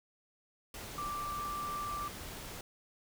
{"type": "tone in noise", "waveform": "sine", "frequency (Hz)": 1174.7, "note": "D6", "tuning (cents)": 0, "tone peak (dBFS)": -36, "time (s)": [0.98, 2.08], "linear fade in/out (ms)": 2, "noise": "pink", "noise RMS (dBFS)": -45, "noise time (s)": [0.74, 2.61], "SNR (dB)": 6, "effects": []}